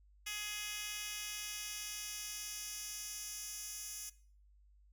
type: tone with high-pass filter sweep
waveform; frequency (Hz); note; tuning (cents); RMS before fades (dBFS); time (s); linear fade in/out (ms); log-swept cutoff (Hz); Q
10% pulse; 418.6; G#4; +14; -44; 0.26-4.1; 10; 3000 to 6600; 1.2
effects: noise-tail reverb RT60 0.5 s tail -19 dB re dry + added 50 Hz sine -62 dBFS peak until 4.92 s